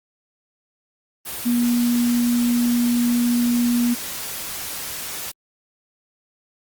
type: tone in noise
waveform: sine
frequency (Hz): 240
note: B3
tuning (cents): -49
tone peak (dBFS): -16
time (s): 1.45-3.95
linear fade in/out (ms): 20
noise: white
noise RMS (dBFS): -30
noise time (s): 1.25-5.32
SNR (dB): +11
effects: Opus 32 kbps